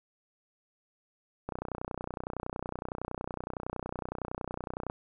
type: click train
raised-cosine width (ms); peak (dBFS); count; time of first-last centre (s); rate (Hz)
1; -21; 106; 1.49-4.899; 30.8
effects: none